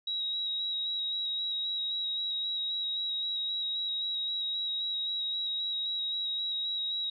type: tone with vibrato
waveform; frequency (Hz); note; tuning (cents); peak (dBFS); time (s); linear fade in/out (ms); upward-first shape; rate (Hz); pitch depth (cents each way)
sine; 3838; A#7; +50; -30; 0.07-7.1; 5; square; 3.8; 14
effects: none